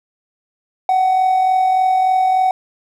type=tone with amplitude modulation; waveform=triangle; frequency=750 Hz; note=F#5; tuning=23 cents sharp; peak=-7 dBFS; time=0.89-2.51 s; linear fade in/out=2 ms; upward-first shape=sine; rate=43.4 Hz; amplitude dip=45%; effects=tanh soft clip ceiling -5 dBFS